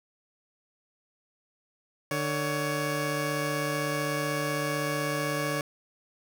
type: tone pair together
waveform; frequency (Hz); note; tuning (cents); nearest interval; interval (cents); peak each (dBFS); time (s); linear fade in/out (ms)
15% pulse; 148.97 / 560; D3 / C#5; +25 / +18; octave + major seventh; 2293; -24; 2.11-5.61; 2
effects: none